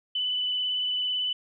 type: tone with vibrato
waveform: sine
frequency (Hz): 2994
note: F#7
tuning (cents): +20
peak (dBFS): -25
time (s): 0.15-1.33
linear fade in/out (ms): 5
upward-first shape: sine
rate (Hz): 18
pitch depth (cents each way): 15
effects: none

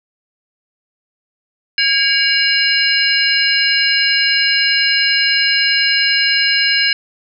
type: tone cluster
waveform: sine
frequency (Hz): 1631 / 2255 / 2832 / 4149 / 5080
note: G#6 / C#7 / F7 / C8 / D#8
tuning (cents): -32 / +29 / +23 / -15 / +35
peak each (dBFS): -18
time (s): 1.78-6.93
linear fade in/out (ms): 2
effects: none

